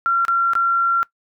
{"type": "tone with dropouts", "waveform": "sine", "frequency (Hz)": 1370, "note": "F6", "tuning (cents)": -34, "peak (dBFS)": -14, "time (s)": [0.06, 1.03], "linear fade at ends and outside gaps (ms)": 0, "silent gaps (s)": [[0.251, 0.282], [0.534, 0.553]], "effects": ["noise-tail reverb RT60 0.1 s tail -21 dB re dry"]}